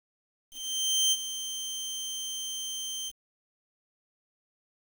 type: tone with ADSR envelope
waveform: 25% pulse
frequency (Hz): 3130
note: G7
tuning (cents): -3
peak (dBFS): -18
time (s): 0.5-3.12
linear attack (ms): 620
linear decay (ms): 39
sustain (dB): -12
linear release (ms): 42
effects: 8-bit